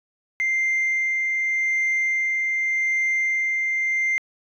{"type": "tone with tremolo", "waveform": "sine", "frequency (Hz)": 2093, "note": "C7", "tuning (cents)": 0, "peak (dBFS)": -17, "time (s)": [0.4, 4.18], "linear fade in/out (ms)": 0, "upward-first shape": "sine", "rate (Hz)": 0.85, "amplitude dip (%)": 25, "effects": ["tanh soft clip ceiling -17 dBFS"]}